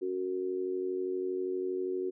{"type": "harmonic tone", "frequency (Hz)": 92.5, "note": "F#2", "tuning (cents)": 0, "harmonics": [3, 4, 5], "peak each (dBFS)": [-41, -31, -42], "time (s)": [0.01, 2.11], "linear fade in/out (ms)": 20, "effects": []}